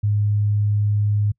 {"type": "tone", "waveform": "sine", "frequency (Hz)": 103.83, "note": "G#2", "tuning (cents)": 0, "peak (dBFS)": -16, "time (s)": [0.03, 1.32], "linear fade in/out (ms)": 10, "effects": ["noise-tail reverb RT60 0.1 s tail -26 dB re dry"]}